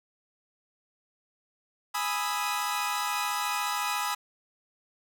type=chord; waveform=sawtooth; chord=E major seventh; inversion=first; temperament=equal; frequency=830.6 / 987.8 / 1244.5 / 1318.5 Hz; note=G#5 / B5 / D#6 / E6; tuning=0 / 0 / 0 / 0 cents; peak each=-30 / -29 / -29 / -33 dBFS; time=1.94-4.15 s; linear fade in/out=10 ms; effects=none